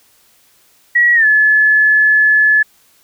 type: tone with pitch glide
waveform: sine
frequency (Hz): 1919 to 1719.5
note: A#6 to A6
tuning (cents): +50 to -40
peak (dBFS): -7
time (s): 0.95-2.63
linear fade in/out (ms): 10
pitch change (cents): -190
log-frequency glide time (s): 1.14-1.26
effects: white hiss -52 dBFS RMS until 3.03 s